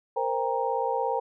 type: tone cluster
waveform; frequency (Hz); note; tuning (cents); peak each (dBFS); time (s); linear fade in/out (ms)
sine; 463.7 / 521 / 799 / 934; A#4 / C5 / G5 / A#5; -9 / -7 / +33 / +3; -30; 0.16-1.2; 10
effects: none